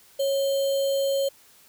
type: tone with sample-and-hold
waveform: sine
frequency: 550 Hz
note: C#5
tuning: 14 cents flat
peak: -21 dBFS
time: 0.19-1.29 s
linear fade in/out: 10 ms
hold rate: 3675 Hz
effects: white hiss -55 dBFS RMS until 1.68 s